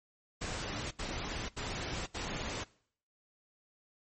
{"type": "noise bursts", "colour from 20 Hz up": "pink", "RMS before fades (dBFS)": -38, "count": 4, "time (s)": [0.41, 2.641], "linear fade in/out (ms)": 10, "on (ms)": 500, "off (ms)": 77, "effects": ["noise-tail reverb RT60 0.6 s tail -22 dB re dry", "MP3 32 kbps"]}